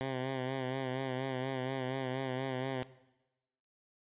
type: tone with vibrato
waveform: 10% pulse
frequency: 130.81 Hz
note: C3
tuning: in tune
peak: -26 dBFS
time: 0.01-2.83 s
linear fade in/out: 0 ms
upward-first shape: sine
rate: 4.2 Hz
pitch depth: 48 cents each way
effects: noise-tail reverb RT60 1.0 s tail -18 dB re dry + resampled to 8000 Hz